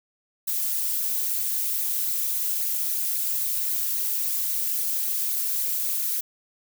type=noise with flanger; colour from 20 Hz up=violet; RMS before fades=-26 dBFS; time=0.47-6.21 s; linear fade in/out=10 ms; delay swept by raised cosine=0.46 to 3.36 ms; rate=3.7 Hz; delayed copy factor=+0.55; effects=none